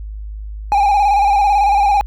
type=tone with vibrato; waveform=triangle; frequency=811 Hz; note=G#5; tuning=41 cents flat; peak=-8 dBFS; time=0.72-2.01 s; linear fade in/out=0 ms; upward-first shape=square; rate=18 Hz; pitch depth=48 cents each way; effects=added 52 Hz sine -25 dBFS peak until 2.06 s